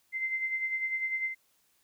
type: tone with tremolo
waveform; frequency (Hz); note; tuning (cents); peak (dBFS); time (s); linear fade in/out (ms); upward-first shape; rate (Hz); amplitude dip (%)
sine; 2077; C7; -13; -27; 0.12-1.35; 50; sine; 10; 55
effects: white hiss -70 dBFS RMS until 1.83 s